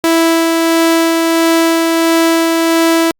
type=tone with tremolo; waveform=sawtooth; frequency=329.6 Hz; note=E4; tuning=in tune; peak=-4 dBFS; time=0.04-3.11 s; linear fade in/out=0 ms; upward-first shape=sine; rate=1.5 Hz; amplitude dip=25%; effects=Opus 48 kbps